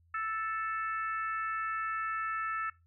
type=harmonic tone; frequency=440 Hz; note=A4; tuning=in tune; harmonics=3 / 4 / 5 / 6; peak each=-33 / -38 / -46 / -48 dBFS; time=0.14-2.7 s; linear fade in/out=5 ms; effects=noise-tail reverb RT60 0.2 s tail -19 dB re dry + added 84 Hz sine -63 dBFS peak until 2.86 s